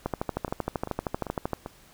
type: two click trains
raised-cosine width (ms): 1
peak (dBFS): -20 / -13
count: 4 / 20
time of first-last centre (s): 0.48-1.661 / 0.06-1.533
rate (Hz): 2.54 / 12.9
effects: pink hiss -55 dBFS RMS until 1.93 s